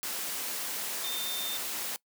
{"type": "tone in noise", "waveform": "sine", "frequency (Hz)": 3607, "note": "A7", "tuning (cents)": 42, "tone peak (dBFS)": -35, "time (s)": [1.04, 1.57], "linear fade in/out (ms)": 0, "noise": "white", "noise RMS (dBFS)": -35, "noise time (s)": [0.03, 1.96], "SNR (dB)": -3, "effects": ["noise-tail reverb RT60 0.1 s tail -22 dB re dry", "high-pass 200 Hz 12 dB/octave"]}